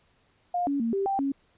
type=tone with pitch steps; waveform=sine; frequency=708 / 281.7 / 229.7 / 392.7 / 784 / 275.8 Hz; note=F5 / C#4 / A#3 / G4 / G5 / C#4; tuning=+23 / +28 / -25 / +3 / 0 / -9 cents; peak=-24 dBFS; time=0.54-1.32 s; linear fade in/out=5 ms; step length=130 ms; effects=pink hiss -66 dBFS RMS until 1.57 s + resampled to 8000 Hz